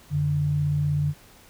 sine tone pair together, 90.62 / 146.83 Hz, F#2 / D3, -36 / 0 cents, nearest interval minor sixth, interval 836 cents, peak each -30 / -21 dBFS, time 0.1-1.14 s, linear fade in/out 50 ms, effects pink hiss -52 dBFS RMS until 1.49 s

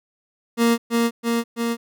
30% pulse tone with echo, 233.1 Hz, A#3, in tune, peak -12 dBFS, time 0.57-0.78 s, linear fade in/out 50 ms, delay 330 ms, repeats 3, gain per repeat -2 dB, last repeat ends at 1.77 s, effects none

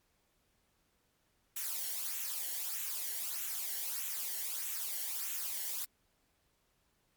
blue noise with flanger, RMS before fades -38 dBFS, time 1.56-5.85 s, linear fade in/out 5 ms, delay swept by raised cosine 0.2 to 0.82 ms, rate 1.6 Hz, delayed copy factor -0.6, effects pink hiss -75 dBFS RMS until 7.16 s + MP3 96 kbps

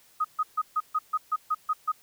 sine tone bursts, 1253 Hz, D#6, 12 cents sharp, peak -22 dBFS, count 10, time 0.2-1.92 s, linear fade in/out 10 ms, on 46 ms, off 140 ms, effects white hiss -59 dBFS RMS until 2.02 s

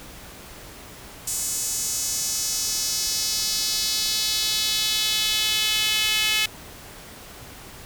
sawtooth tone with high-pass filter sweep, 430 Hz, A4, 40 cents flat, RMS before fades -24 dBFS, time 1.27-6.46 s, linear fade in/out 5 ms, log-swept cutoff 7600 to 2700 Hz, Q 2.3, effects pink hiss -42 dBFS RMS until 7.85 s

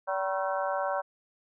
harmonic tone with a mistuned harmonic, 191.6 Hz, G3, 39 cents flat, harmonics 3 / 4 / 5 / 6 / 7 / 8, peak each -31 / -33 / -35 / -37 / -38 / -39 dBFS, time 0.07-1.02 s, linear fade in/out 20 ms, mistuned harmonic 6, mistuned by -96 cents, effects none

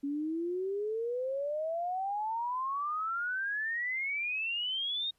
sine exponential sweep, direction up, 277.2 to 3743 Hz, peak -31 dBFS, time 0.03-5.11 s, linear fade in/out 10 ms, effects pink hiss -74 dBFS RMS until 5.18 s + resampled to 32000 Hz

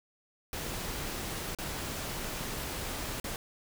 pink noise with dropouts, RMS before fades -37 dBFS, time 0.53-3.36 s, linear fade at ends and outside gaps 1 ms, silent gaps 1.549-1.586 / 3.2-3.242 s, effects none

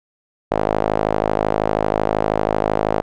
sawtooth tone with band-pass filter, 52.8 Hz, G#1, 29 cents sharp, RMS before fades -19 dBFS, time 0.51-3.02 s, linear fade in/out 10 ms, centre 640 Hz, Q 1.8, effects none

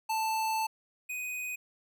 square tone pair in turn, 882 / 2495 Hz, A5 / D#7, +4 / +4 cents, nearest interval octave + tritone, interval 1800 cents, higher second, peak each -29 / -35 dBFS, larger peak first, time 0.09-0.67 / 1.09-1.56 s, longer first, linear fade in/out 10 ms, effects none

